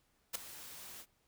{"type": "noise with ADSR envelope", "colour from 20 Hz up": "white", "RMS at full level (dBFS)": -34, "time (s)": [0.33, 1.06], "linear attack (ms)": 23, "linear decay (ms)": 5, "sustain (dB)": -16, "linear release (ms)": 57, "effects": ["pink hiss -75 dBFS RMS until 1.27 s"]}